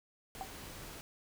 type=noise; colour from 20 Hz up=pink; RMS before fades=-48 dBFS; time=0.35-1.01 s; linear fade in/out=0 ms
type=tone with exponential decay; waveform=sine; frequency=767 Hz; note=G5; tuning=38 cents flat; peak=-33 dBFS; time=0.41-0.49 s; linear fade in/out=0 ms; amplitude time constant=17 ms
effects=none